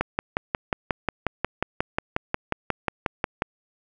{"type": "click train", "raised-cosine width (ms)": 0.5, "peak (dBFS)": -7, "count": 20, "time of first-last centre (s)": [0.01, 3.421], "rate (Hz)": 5.57, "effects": []}